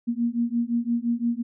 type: beating tone pair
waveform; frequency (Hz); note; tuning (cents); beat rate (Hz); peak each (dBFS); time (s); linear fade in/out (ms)
sine; 233.1 / 238.9; A#3 / A#3; 0 / +43; 5.8; -25; 0.07-1.43; 20
effects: none